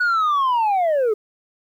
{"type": "linear sweep", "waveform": "sine", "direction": "down", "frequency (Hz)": [1480, 407.4], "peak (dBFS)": -13, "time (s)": [0, 1.14], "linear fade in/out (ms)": 10, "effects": ["tanh soft clip ceiling -15 dBFS", "9-bit"]}